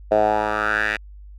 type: tone with band-pass filter sweep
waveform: 10% pulse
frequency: 106.3 Hz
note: G#2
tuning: 41 cents sharp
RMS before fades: -20 dBFS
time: 0.11-0.97 s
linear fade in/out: 10 ms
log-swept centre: 610 to 2100 Hz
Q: 4.4
effects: added 50 Hz sine -38 dBFS peak until 1.38 s